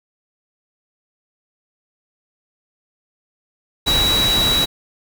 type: tone in noise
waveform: sine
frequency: 3896 Hz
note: B7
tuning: 24 cents flat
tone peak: -15 dBFS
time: 3.86-4.66 s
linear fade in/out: 20 ms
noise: pink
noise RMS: -21 dBFS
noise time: 3.86-4.66 s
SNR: +3 dB
effects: none